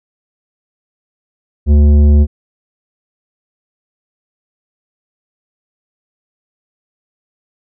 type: tone with tanh clipping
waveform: sine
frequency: 73.42 Hz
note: D2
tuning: in tune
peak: -6 dBFS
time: 1.66-2.27 s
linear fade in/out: 50 ms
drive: 11 dB
effects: none